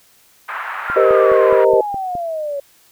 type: band-pass noise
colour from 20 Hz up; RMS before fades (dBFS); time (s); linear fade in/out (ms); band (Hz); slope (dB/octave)
pink; -26; 0.48-1.65; 10; 980 to 1800; 24
type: exponential sweep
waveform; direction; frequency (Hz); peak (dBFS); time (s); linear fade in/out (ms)
sine; down; 1422 to 554.4; -20; 0.88-2.6; 5
type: click train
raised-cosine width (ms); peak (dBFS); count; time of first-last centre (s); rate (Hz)
2; -17; 7; 0.9-2.153; 4.79
type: chord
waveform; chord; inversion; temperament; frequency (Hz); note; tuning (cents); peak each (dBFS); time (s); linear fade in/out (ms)
sine; C minor seventh; second; equal with one note detuned; 392 / 466.2 / 518.4 / 622.3; G4 / Bb4 / C5 / Eb5; 0 / 0 / -16 / 0; -15; 0.96-1.81; 5
effects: white hiss -52 dBFS RMS until 2.91 s